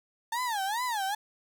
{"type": "tone with vibrato", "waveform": "35% pulse", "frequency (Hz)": 880, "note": "A5", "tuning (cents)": 0, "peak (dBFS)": -27, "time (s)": [0.32, 1.15], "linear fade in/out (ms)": 5, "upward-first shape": "sine", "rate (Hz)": 2.4, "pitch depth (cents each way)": 240, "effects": []}